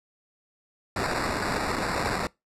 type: noise with sample-and-hold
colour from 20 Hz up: violet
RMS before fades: -28 dBFS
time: 0.96-2.27 s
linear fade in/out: 2 ms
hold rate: 3150 Hz
effects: noise-tail reverb RT60 0.2 s tail -23 dB re dry + low-pass 9000 Hz 12 dB/octave